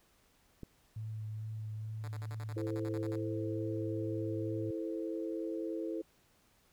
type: click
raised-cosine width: 3 ms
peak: -31 dBFS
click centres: 0.633 s
type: tone with vibrato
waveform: sine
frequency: 108.7 Hz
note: A2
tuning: 21 cents flat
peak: -38 dBFS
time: 0.96-4.71 s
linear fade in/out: 5 ms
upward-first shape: sine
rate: 2.3 Hz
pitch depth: 15 cents each way
type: tone bursts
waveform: 5% pulse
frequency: 146.83 Hz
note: D3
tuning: in tune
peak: -37 dBFS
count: 13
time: 2.04-3.156 s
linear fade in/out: 0 ms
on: 36 ms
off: 54 ms
type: chord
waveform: sine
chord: A minor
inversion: second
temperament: equal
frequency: 329.6 / 440 / 523.3 Hz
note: E4 / A4 / C5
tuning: 0 / 0 / 0 cents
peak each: -37 / -41 / -43 dBFS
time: 2.56-6.02 s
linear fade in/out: 10 ms
effects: pink hiss -69 dBFS RMS until 6.72 s